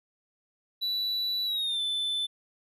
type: tone with pitch glide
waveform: triangle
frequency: 3951 to 3520 Hz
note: B7 to A7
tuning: 0 to 0 cents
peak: -26 dBFS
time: 0.81-2.27 s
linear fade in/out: 20 ms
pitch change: -200 cents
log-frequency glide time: 1.45-1.81 s
effects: none